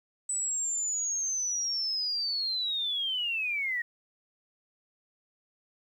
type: linear sweep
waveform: sine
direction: down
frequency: 8010 to 1864.7 Hz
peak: -28 dBFS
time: 0.29-3.82 s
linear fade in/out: 5 ms
effects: 10-bit